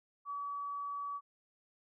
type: tone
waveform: sine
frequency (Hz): 1141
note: C#6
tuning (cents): +50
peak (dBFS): -37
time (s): 0.25-1.21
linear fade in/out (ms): 50
effects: none